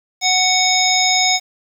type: harmonic tone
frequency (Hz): 742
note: F#5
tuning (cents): +5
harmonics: 1 / 3 / 5 / 7 / 9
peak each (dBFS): -19 / -19 / -19 / -19 / -19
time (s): 0.21-1.4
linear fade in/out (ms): 50
effects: 7-bit